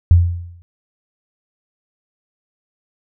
sine tone with exponential decay, 86.6 Hz, F2, 14 cents flat, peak -3 dBFS, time 0.11-0.62 s, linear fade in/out 0 ms, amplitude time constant 110 ms, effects none

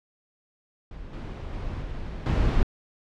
brown noise with level steps, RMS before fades -40 / -34 / -32 / -34 / -22 dBFS, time 0.91-2.63 s, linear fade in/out 2 ms, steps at 1.13 / 1.53 / 1.82 / 2.26 s, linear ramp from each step 2 ms, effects low-pass 4000 Hz 12 dB/octave

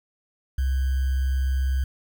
sine tone with sample-and-hold, 65.9 Hz, C2, 13 cents sharp, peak -20 dBFS, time 0.58-1.84 s, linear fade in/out 5 ms, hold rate 1575 Hz, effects none

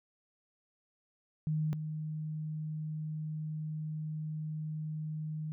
sine tone pair in turn, 154.8 / 154.8 Hz, D#3 / D#3, -9 / -9 cents, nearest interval unison, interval 0 cents, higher neither, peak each -29 / -35 dBFS, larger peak first, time 1.47-1.73 / 1.73-5.52 s, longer second, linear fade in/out 0 ms, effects none

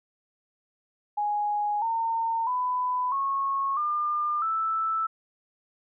sine tone with pitch steps, 830.6 / 911 / 999.2 / 1096 / 1202.1 / 1318.5 Hz, G#5 / A#5 / B5 / C#6 / D6 / E6, 0 / -40 / +20 / -20 / +40 / 0 cents, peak -24 dBFS, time 1.17-5.07 s, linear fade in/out 10 ms, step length 650 ms, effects none

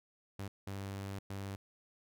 sawtooth tone bursts at uneven times, 98.3 Hz, G2, 5 cents sharp, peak -36 dBFS, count 3, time 0.39-0.48 / 0.67-1.19 / 1.3-1.56 s, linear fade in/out 5 ms, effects none

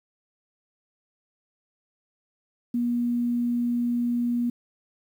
sine tone, 240 Hz, B3, 49 cents flat, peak -22 dBFS, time 2.74-4.5 s, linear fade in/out 5 ms, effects 9-bit

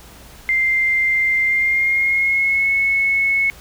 sine tone with pitch glide, 2093 to 2196 Hz, C7 to C#7, 0 to -17 cents, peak -14 dBFS, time 0.49-3.5 s, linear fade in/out 0 ms, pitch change +83 cents, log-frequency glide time 1.45-2.71 s, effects added 60 Hz sine -45 dBFS peak until 3.6 s + pink hiss -43 dBFS RMS until 3.6 s

